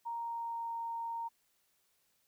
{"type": "tone with pitch glide", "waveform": "sine", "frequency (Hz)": [932.3, 924.3], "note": ["A#5", "A#5"], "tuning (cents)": [0, -15], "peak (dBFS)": -36, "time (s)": [0.05, 1.29], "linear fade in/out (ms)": 20, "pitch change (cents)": -15, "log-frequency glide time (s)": [0.17, 0.76], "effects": ["white hiss -75 dBFS RMS until 2.27 s"]}